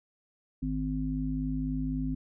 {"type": "harmonic tone", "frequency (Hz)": 51.91, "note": "G#1", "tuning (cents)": 0, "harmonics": [1, 3, 5], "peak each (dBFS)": [-34, -35, -31], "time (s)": [0.62, 2.15], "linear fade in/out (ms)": 10, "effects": []}